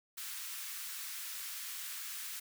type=high-pass noise; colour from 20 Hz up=white; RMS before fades=-43 dBFS; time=0.17-2.4 s; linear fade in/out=10 ms; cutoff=1200 Hz; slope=24 dB/octave; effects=none